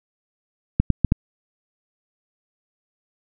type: clicks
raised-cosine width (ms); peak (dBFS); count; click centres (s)
5; -3; 4; 0.8 / 0.903 / 1.047 / 1.121
effects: none